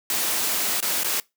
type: noise with dropouts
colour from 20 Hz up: white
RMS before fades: -24 dBFS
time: 0.1-1.2 s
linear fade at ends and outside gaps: 1 ms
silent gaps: 0.804-0.826 / 1.034-1.045 s
effects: noise-tail reverb RT60 0.2 s tail -23 dB re dry + high-pass 200 Hz 12 dB/octave